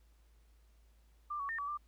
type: tone with pitch steps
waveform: sine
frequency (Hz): 1188 / 1123 / 1818 / 1143 / 1186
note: D6 / C#6 / A#6 / D6 / D6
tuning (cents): +20 / +22 / -44 / -47 / +17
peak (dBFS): -36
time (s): 1.3-1.775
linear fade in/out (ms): 10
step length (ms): 95
effects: added 55 Hz sine -62 dBFS peak until 1.87 s + pink hiss -75 dBFS RMS until 1.87 s